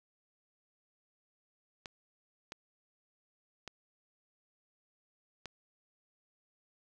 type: clicks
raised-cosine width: 0.2 ms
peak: -25 dBFS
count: 4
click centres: 1.858 / 2.521 / 3.677 / 5.457 s
effects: none